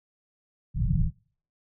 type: low-pass noise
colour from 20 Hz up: white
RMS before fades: -24 dBFS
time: 0.74-1.11 s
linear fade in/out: 50 ms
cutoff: 180 Hz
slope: 96 dB/octave
effects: noise-tail reverb RT60 0.5 s tail -25 dB re dry